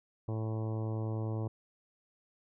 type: harmonic tone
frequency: 110 Hz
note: A2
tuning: in tune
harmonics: 1 / 2 / 3 / 4 / 5 / 6 / 7 / 8 / 9 / 10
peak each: -33 / -44 / -42 / -45 / -47 / -52 / -52 / -55 / -54 / -58 dBFS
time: 0.28-1.48 s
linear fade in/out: 5 ms
effects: none